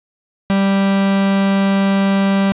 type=tone; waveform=45% pulse; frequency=196 Hz; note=G3; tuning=in tune; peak=-12 dBFS; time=0.5-2.52 s; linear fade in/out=0 ms; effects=resampled to 8000 Hz + 9-bit